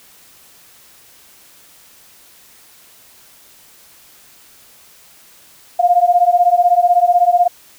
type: beating tone pair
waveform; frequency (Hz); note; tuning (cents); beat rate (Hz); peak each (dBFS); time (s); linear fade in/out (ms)
sine; 698.5 / 714.5; F5 / F5; 0 / +39; 16; -12; 5.79-7.48; 10
effects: white hiss -46 dBFS RMS until 7.78 s